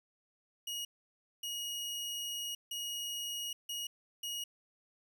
sawtooth tone bursts at uneven times, 2886 Hz, F#7, 44 cents flat, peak -34 dBFS, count 5, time 0.67-0.85 / 1.43-2.55 / 2.71-3.53 / 3.69-3.87 / 4.23-4.44 s, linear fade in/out 5 ms, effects none

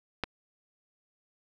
clicks, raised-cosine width 0.3 ms, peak -13 / -30 dBFS, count 2, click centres 0.237 / 0.241 s, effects none

